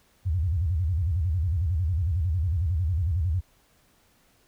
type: tone with vibrato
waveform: sine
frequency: 84.2 Hz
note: E2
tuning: 37 cents sharp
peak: -22 dBFS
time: 0.25-3.41 s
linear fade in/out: 20 ms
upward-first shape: square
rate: 11 Hz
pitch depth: 190 cents each way
effects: pink hiss -63 dBFS RMS until 4.47 s